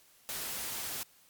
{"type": "noise", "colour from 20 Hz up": "white", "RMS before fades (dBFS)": -38, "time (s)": [0.29, 1.03], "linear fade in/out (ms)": 0, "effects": ["white hiss -63 dBFS RMS until 1.29 s", "Opus 48 kbps"]}